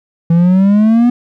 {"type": "exponential sweep", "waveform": "triangle", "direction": "up", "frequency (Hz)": [164.81, 246], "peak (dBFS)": -4, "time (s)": [0.3, 1.1], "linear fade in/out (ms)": 5, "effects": []}